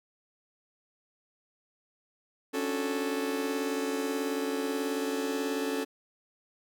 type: chord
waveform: 40% pulse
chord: D major seventh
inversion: third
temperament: just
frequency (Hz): 275.3 / 293.7 / 367.1 / 440.5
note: C#4 / D4 / F#4 / A4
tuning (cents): -12 / 0 / -14 / +2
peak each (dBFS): -32 / -38 / -38 / -32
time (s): 2.53-5.85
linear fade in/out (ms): 20
effects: none